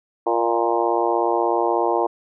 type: harmonic tone with a mistuned harmonic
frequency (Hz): 116.54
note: A#2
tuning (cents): 0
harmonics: 3 / 4 / 5 / 6 / 7 / 8 / 9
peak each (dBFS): -23 / -24 / -26 / -25 / -25 / -25 / -29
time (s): 0.26-2.07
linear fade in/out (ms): 10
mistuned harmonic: 5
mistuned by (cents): +33
effects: none